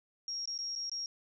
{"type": "tone with dropouts", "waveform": "sine", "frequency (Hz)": 5588, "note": "F8", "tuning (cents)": 0, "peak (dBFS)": -35, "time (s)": [0.28, 1.06], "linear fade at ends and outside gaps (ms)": 1, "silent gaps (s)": [[0.456, 0.475], [0.578, 0.588], [0.753, 0.76], [0.896, 0.916]], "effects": []}